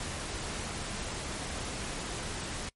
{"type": "noise", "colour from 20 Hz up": "pink", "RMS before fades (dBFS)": -37, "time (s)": [0, 2.69], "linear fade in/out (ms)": 2, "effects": ["noise-tail reverb RT60 0.1 s tail -23 dB re dry", "MP3 48 kbps"]}